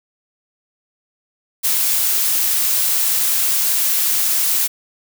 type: noise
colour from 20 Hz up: blue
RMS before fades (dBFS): -17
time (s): 1.63-4.68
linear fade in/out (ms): 20
effects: none